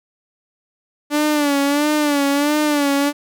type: tone with vibrato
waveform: sawtooth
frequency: 290.8 Hz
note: D4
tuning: 17 cents flat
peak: -11 dBFS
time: 1.1-3.13 s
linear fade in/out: 50 ms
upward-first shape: sine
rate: 1.5 Hz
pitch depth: 69 cents each way
effects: none